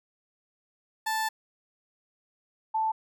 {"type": "tone pair in turn", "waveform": ["30% pulse", "sine"], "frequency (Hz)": [880, 880], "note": ["A5", "A5"], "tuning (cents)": [0, 0], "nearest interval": "unison", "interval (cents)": 0, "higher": "neither", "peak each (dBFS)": -24, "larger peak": "neither", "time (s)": [[1.06, 1.29], [2.74, 2.92]], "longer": "first", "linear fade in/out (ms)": 10, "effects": []}